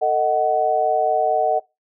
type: chord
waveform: sine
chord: D# diminished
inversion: second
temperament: just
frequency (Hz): 448 / 622.3 / 746.7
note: A4 / D#5 / F#5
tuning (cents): +31 / 0 / +16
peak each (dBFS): -23 / -20 / -18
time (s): 0.01-1.6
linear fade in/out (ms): 20
effects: noise-tail reverb RT60 0.2 s tail -20 dB re dry